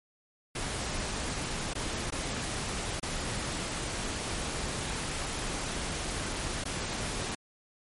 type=noise with dropouts; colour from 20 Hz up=pink; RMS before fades=-34 dBFS; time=0.55-7.35 s; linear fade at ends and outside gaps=5 ms; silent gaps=1.736-1.751 / 2.105-2.121 / 2.999-3.027 / 6.64-6.653 s; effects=MP3 48 kbps